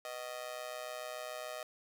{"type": "tone with amplitude modulation", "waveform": "sawtooth", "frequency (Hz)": 622.3, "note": "D#5", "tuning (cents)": 0, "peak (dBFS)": -33, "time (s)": [0.05, 1.63], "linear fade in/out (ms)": 2, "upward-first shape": "sine", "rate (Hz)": 127, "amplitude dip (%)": 90, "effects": []}